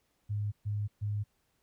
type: tone bursts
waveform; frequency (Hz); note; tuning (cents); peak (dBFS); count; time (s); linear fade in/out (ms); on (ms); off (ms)
sine; 103.83; G#2; 0; -30; 3; 0.29-1.24; 20; 230; 130
effects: pink hiss -75 dBFS RMS until 1.62 s